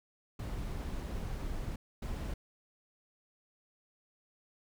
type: noise bursts at uneven times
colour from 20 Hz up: brown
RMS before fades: -38 dBFS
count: 2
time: 0.39-1.76 / 2.02-2.34 s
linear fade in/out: 5 ms
effects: none